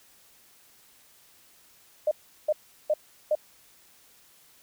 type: tone bursts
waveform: sine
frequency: 609 Hz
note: D#5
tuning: 37 cents flat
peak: -20 dBFS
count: 4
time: 2.07-3.352 s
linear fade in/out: 5 ms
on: 43 ms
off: 370 ms
effects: white hiss -58 dBFS RMS until 4.62 s